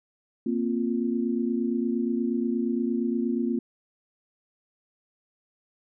sine chord, Bb suspended second, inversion none, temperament equal, 233.1 / 261.6 / 349.2 Hz, Bb3 / C4 / F4, 0 / 0 / 0 cents, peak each -26 / -29 / -30 dBFS, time 0.46-3.59 s, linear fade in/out 5 ms, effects none

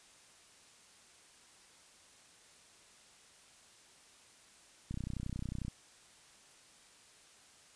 click train, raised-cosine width 5 ms, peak -27 dBFS, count 25, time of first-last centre 4.91-5.682 s, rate 31.1 Hz, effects white hiss -61 dBFS RMS until 7.75 s + resampled to 22050 Hz

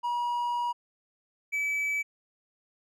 triangle tone pair in turn, 961 / 2297 Hz, B5 / D7, -48 / -39 cents, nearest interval octave + minor third, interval 1509 cents, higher second, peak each -25 / -25 dBFS, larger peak neither, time 0.03-0.73 / 1.52-2.03 s, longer first, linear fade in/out 20 ms, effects none

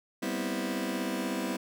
sawtooth chord, C major seventh, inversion second, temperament just, 196.22 / 245.3 / 261.6 / 327 Hz, G3 / B3 / C4 / E4, +2 / -12 / 0 / -14 cents, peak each -32 dBFS, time 0.22-1.57 s, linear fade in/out 10 ms, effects none

